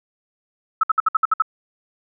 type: tone bursts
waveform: sine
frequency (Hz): 1300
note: E6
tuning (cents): -24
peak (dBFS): -12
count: 8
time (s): 0.81-1.422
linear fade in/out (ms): 5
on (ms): 24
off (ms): 60
effects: none